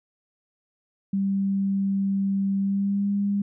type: tone with pitch glide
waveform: sine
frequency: 196 to 201.2 Hz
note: G3 to G3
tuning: 0 to +45 cents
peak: -21 dBFS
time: 1.13-3.42 s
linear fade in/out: 5 ms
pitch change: +45 cents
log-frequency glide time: 2.59-3.09 s
effects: none